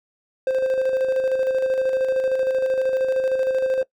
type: tone with tremolo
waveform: triangle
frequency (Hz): 523.3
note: C5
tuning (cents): 0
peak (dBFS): -15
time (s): 0.47-3.83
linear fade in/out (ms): 2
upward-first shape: square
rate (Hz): 13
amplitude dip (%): 40
effects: noise-tail reverb RT60 0.1 s tail -20 dB re dry